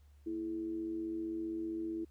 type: tone with amplitude modulation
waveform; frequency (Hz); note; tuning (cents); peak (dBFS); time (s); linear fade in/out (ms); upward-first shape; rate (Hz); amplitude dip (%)
sine; 329.6; E4; 0; -33; 0.26-2.05; 10; sine; 95.4; 55
effects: added 72 Hz sine -58 dBFS peak until 2.1 s + pink hiss -75 dBFS RMS until 2.1 s